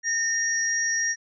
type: tone pair together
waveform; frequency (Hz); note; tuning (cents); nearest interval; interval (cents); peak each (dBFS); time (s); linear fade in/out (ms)
sine; 1826 / 5701; A#6 / F8; -36 / +35; octave + minor sixth; 1971; -25; 0.03-1.16; 50
effects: none